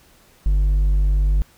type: tone with hard clipping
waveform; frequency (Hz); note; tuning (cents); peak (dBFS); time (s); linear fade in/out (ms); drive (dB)
sine; 49; G1; 0; -15; 0.46-1.42; 0; 3
effects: pink hiss -53 dBFS RMS until 1.57 s